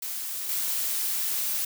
blue noise with level steps, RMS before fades -33 / -28 dBFS, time 0.02-1.65 s, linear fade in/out 5 ms, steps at 0.49 s, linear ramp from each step 2 ms, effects none

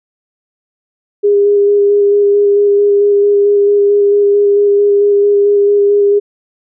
sine tone with vibrato, 406.6 Hz, G#4, 37 cents flat, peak -6 dBFS, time 1.23-6.2 s, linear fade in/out 20 ms, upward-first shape square, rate 4.5 Hz, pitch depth 11 cents each way, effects none

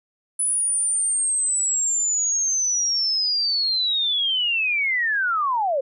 sine linear sweep, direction down, 10000 to 510 Hz, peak -19 dBFS, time 0.39-5.81 s, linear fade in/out 10 ms, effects none

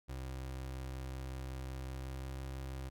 30% pulse tone with pitch glide, 65.41 to 66.17 Hz, C2 to C2, 0 to +20 cents, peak -38 dBFS, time 0.08-2.9 s, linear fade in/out 20 ms, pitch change +20 cents, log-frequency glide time 1.88-2.32 s, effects none

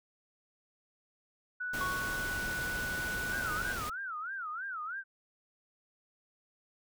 sine tone, 1480 Hz, F#6, in tune, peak -34 dBFS, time 1.6-3.73 s, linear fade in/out 10 ms
pink noise, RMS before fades -40 dBFS, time 1.73-3.9 s, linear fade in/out 10 ms
triangle tone with exponential decay, 1108.7 Hz, C#6, in tune, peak -30 dBFS, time 1.81-2.78 s, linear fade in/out 0 ms, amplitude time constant 210 ms
sine tone with vibrato, 1400 Hz, F6, 4 cents sharp, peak -36 dBFS, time 3.29-5.04 s, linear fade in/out 50 ms, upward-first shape sine, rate 3.1 Hz, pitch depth 240 cents each way
effects none

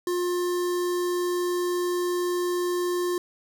square tone with notch filter, 354.9 Hz, F4, 28 cents sharp, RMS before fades -26 dBFS, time 0.07-3.18 s, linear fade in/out 2 ms, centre 2500 Hz, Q 1.5, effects none

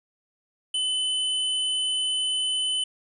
square tone, 3023 Hz, F#7, 36 cents sharp, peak -24 dBFS, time 0.74-2.84 s, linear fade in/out 5 ms, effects resampled to 24000 Hz

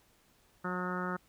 harmonic tone, 181.1 Hz, F#3, 37 cents flat, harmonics 1 / 2 / 3 / 4 / 5 / 6 / 7 / 8 / 9 / 10, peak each -37 / -41 / -44 / -48 / -44 / -46 / -39 / -41 / -52 / -50 dBFS, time 0.64-1.17 s, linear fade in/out 10 ms, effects pink hiss -67 dBFS RMS until 1.28 s

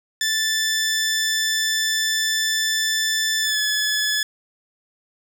15% pulse tone with pitch glide, 1760 to 1712.9 Hz, A6 to A6, 0 to -47 cents, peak -13 dBFS, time 0.21-4.23 s, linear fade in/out 2 ms, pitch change -47 cents, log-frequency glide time 3.41-3.59 s, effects none

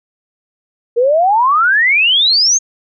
sine exponential sweep, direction up, 458.1 to 6600 Hz, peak -8 dBFS, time 0.96-2.59 s, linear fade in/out 20 ms, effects none

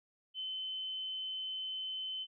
sine tone, 3056 Hz, G7, 45 cents flat, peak -37 dBFS, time 0.34-2.27 s, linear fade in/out 50 ms, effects none

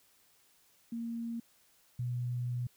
sine tone pair in turn, 231.9 / 122.57 Hz, A#3 / B2, -9 / -13 cents, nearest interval major seventh, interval 1104 cents, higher first, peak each -35 / -32 dBFS, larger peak second, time 0.92-1.4 / 1.99-2.67 s, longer second, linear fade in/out 5 ms, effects white hiss -67 dBFS RMS until 2.76 s

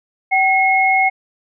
sine tone pair together, 766 / 2167 Hz, G5 / C#7, -40 / -40 cents, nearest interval octave + tritone, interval 1800 cents, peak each -14 dBFS, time 0.31-1.1 s, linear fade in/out 20 ms, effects none

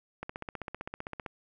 click train, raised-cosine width 0.5 ms, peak -22 dBFS, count 17, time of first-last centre 0.23-1.262 s, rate 15.5 Hz, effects none

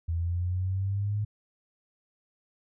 sine exponential sweep, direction up, 82.41 to 106 Hz, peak -26 dBFS, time 0.08-1.25 s, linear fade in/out 10 ms, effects none

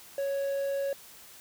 triangle tone with quantisation, 554.4 Hz, C#5, in tune, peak -26 dBFS, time 0.18-0.93 s, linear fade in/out 2 ms, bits 9, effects white hiss -51 dBFS RMS until 1.4 s

